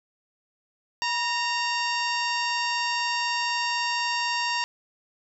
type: harmonic tone with a mistuned harmonic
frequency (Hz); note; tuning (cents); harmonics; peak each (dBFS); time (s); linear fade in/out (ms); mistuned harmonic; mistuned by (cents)
924; A#5; -16; 1 / 2 / 3 / 4 / 5 / 6 / 7 / 8; -28 / -31 / -31 / -38 / -33 / -34 / -44 / -43; 1.02-4.64; 0; 1; +70
effects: none